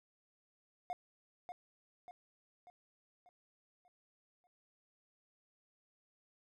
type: tone with echo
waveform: triangle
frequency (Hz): 717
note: F5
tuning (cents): +45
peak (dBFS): -35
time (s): 0.9-0.93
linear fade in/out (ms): 0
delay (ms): 590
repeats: 6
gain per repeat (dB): -6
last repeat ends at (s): 4.47
effects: none